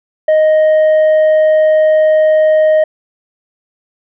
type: tone with tanh clipping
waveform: triangle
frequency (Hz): 622.3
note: D#5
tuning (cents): 0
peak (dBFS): -7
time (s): 0.28-2.84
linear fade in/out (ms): 5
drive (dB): 8
effects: none